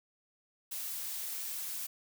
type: noise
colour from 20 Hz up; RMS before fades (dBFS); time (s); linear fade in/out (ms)
blue; -39; 0.71-1.87; 10
effects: none